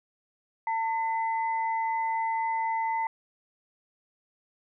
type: tone pair together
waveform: sine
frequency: 901 / 2019 Hz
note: A5 / B6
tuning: +41 / +38 cents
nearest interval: octave + major second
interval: 1397 cents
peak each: -26 / -36 dBFS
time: 0.67-3.07 s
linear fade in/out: 2 ms
effects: none